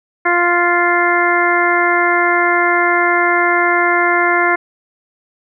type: harmonic tone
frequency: 349.2 Hz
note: F4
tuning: in tune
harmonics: 1 / 2 / 3 / 4 / 5 / 6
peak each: -18 / -18 / -18 / -18 / -18 / -18 dBFS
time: 0.25-4.56 s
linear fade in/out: 10 ms
effects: none